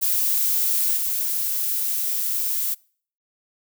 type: noise with level steps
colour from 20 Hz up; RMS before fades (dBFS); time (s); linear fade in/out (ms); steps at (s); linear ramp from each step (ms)
violet; -21 / -24; 0.01-2.75; 20; 0.96; 10
effects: noise-tail reverb RT60 0.5 s tail -26 dB re dry